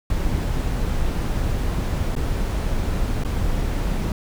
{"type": "noise with dropouts", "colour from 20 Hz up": "brown", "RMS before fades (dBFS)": -22, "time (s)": [0.1, 4.12], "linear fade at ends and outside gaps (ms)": 2, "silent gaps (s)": [[2.153, 2.163], [3.237, 3.248]], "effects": []}